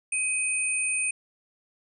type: tone pair together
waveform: sine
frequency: 2517 / 8970 Hz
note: D#7 / C#9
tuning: +19 / +19 cents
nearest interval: octave + minor seventh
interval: 2200 cents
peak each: -27 dBFS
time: 0.12-1.11 s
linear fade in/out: 5 ms
effects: none